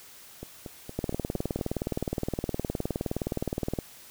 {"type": "two click trains", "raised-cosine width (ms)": 2, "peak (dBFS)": [-15, -24], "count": [55, 6], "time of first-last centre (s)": [[0.99, 3.788], [0.43, 1.59]], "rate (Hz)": [19.3, 4.31], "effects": ["white hiss -50 dBFS RMS until 4.1 s"]}